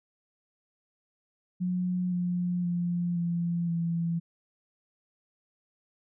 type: tone with pitch steps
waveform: sine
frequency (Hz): 180.7 / 177.49 / 174.34 / 171.25 / 168.21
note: F#3 / F3 / F3 / F3 / E3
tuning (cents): -41 / +28 / -3 / -34 / +35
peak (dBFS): -26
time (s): 1.6-4.2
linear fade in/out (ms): 20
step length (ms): 520
effects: none